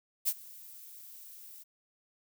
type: noise with ADSR envelope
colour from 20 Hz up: violet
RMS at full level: -27 dBFS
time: 0.25-1.64 s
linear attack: 30 ms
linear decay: 53 ms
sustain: -23 dB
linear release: 20 ms
effects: none